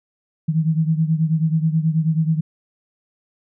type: beating tone pair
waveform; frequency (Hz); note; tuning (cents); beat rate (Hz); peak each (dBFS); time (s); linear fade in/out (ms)
sine; 157.5 / 166.8; D#3 / E3; +21 / +21; 9.3; -17 / -21; 0.48-2.41; 10
effects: none